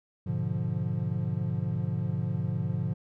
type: chord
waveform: triangle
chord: G# diminished seventh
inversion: none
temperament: equal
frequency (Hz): 103.83 / 123.47 / 146.83 / 174.61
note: G#2 / B2 / D3 / F3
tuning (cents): 0 / 0 / 0 / 0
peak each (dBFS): -31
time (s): 0.26-2.94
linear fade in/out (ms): 10
effects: none